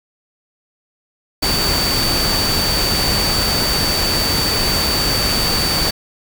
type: tone in noise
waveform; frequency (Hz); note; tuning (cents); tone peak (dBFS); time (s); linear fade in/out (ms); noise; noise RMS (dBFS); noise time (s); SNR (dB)
sine; 4575; D8; -46; -18; 1.42-5.91; 10; pink; -19; 1.42-5.91; -2
effects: none